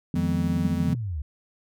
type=chord; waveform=sine; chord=F half-diminished seventh; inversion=third; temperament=equal; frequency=155.56 / 174.61 / 207.7 / 246.9 Hz; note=Eb3 / F3 / Ab3 / Cb4; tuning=0 / 0 / 0 / 0 cents; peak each=-29 / -26 / -30 / -28 dBFS; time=0.14-0.95 s; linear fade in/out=2 ms
type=tone; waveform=square; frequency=87.2 Hz; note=F2; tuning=2 cents flat; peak=-30 dBFS; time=0.15-0.94 s; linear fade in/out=10 ms
type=linear sweep; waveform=sine; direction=down; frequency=208 to 65.41 Hz; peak=-27 dBFS; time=0.58-1.22 s; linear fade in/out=5 ms
effects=none